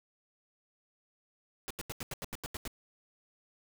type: noise bursts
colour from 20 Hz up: pink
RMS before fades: -39 dBFS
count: 10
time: 1.68-2.677 s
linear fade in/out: 0 ms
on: 25 ms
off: 83 ms
effects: none